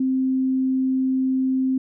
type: tone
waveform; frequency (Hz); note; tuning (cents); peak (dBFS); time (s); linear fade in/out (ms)
sine; 261.6; C4; 0; -18; 0-1.78; 5
effects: none

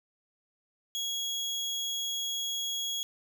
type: tone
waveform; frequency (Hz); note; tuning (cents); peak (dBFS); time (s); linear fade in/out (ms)
30% pulse; 3322; G#7; 0; -28; 0.95-3.03; 0
effects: none

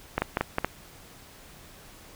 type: clicks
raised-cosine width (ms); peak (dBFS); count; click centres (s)
0.5; -9; 6; 0.18 / 0.22 / 0.371 / 0.41 / 0.584 / 0.646
effects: pink hiss -50 dBFS RMS until 2.15 s

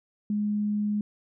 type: tone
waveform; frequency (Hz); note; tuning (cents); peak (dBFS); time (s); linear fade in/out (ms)
sine; 208.5; G#3; +7; -24; 0.3-1.01; 2
effects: none

